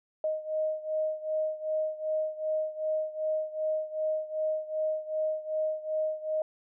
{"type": "beating tone pair", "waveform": "sine", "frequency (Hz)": [622, 624.6], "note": ["D#5", "D#5"], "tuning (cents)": [-1, 7], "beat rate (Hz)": 2.6, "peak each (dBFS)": [-30, -33], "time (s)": [0.24, 6.42], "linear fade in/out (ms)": 2, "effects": []}